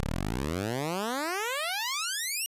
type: exponential sweep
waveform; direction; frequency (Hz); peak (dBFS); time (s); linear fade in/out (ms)
10% pulse; up; 32.05 to 2901; -21; 0-2.46; 0
effects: resampled to 32000 Hz